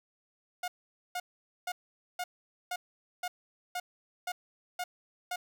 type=tone bursts; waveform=sawtooth; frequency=718 Hz; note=F5; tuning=48 cents sharp; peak=-29 dBFS; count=10; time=0.63-5.36 s; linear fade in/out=5 ms; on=50 ms; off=470 ms; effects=none